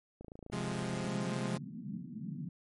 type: click train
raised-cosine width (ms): 2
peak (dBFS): -34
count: 25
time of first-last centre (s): 0.21-1.08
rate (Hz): 27.6
type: chord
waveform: sawtooth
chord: F minor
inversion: second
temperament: equal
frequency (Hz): 130.81 / 174.61 / 207.7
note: C3 / F3 / Ab3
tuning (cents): 0 / 0 / 0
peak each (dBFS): -35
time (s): 0.52-1.58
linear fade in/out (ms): 10
type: band-pass noise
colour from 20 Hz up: white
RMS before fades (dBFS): -42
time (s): 1.04-2.49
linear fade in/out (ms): 5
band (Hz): 140 to 240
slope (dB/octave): 48
effects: MP3 48 kbps